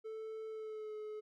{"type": "tone with pitch glide", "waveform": "triangle", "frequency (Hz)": [440, 427.2], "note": ["A4", "G#4"], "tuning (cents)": [0, 49], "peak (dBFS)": -40, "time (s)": [0.04, 1.21], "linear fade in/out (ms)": 20, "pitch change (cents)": -51, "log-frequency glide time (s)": [0.48, 0.95], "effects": []}